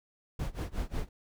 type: noise with tremolo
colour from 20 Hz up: brown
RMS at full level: -31 dBFS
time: 0.39-1.09 s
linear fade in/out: 5 ms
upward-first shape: sine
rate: 5.5 Hz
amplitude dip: 95%
effects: none